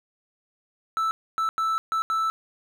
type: tone bursts at uneven times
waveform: triangle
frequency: 1318.5 Hz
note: E6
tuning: in tune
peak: -20 dBFS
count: 5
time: 0.97-1.11 / 1.38-1.49 / 1.58-1.78 / 1.92-2.02 / 2.1-2.3 s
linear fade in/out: 0 ms
effects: none